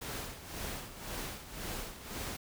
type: noise with tremolo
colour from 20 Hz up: pink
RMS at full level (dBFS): -39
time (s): 0.01-2.37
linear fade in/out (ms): 10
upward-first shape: sine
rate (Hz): 1.9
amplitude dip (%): 70
effects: none